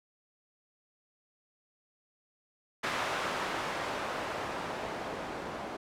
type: noise with low-pass filter sweep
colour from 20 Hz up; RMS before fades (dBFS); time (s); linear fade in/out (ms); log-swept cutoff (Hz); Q
blue; -36; 2.83-5.77; 10; 1300 to 590; 0.74
effects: none